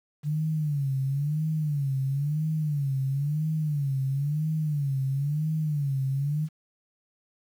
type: tone with vibrato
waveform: sine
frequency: 145.2 Hz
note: D3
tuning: 19 cents flat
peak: -24 dBFS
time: 0.23-6.49 s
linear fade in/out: 50 ms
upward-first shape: sine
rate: 0.99 Hz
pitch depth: 140 cents each way
effects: 9-bit